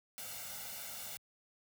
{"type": "noise with comb filter", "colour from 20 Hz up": "white", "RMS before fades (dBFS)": -45, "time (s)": [0.18, 1.17], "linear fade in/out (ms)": 0, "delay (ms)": 1.4, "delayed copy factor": 0.8, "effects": ["high-pass 80 Hz 12 dB/octave"]}